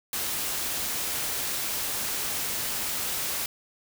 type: noise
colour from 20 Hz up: white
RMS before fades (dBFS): -30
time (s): 0.13-3.46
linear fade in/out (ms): 2
effects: none